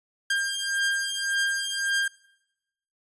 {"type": "beating tone pair", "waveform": "sawtooth", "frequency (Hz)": [1600, 1601.8], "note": ["G6", "G6"], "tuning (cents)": [35, 37], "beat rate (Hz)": 1.8, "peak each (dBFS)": [-24, -24], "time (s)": [0.3, 2.08], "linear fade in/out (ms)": 5, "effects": ["noise-tail reverb RT60 0.9 s tail -21 dB re dry", "resampled to 24000 Hz"]}